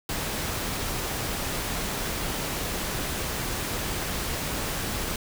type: noise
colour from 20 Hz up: pink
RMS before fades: -30 dBFS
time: 0.09-5.16 s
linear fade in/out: 2 ms
effects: none